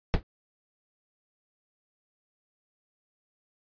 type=noise with exponential decay; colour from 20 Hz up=brown; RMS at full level=-18 dBFS; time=0.14-0.23 s; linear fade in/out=0 ms; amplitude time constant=19 ms; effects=resampled to 11025 Hz